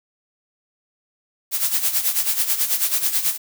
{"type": "noise with tremolo", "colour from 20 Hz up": "blue", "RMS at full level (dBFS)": -18, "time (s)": [1.51, 3.38], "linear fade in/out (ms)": 50, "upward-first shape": "sine", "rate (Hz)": 9.2, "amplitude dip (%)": 70, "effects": []}